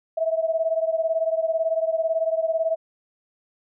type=beating tone pair; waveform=sine; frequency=645 / 663 Hz; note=E5 / E5; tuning=-38 / +10 cents; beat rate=18 Hz; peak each=-22 / -25 dBFS; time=0.17-2.76 s; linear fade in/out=10 ms; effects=none